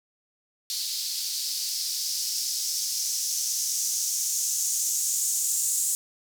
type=noise with band-pass filter sweep; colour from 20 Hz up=violet; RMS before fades=-28 dBFS; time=0.7-5.95 s; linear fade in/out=0 ms; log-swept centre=4400 to 7400 Hz; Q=3.4; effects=none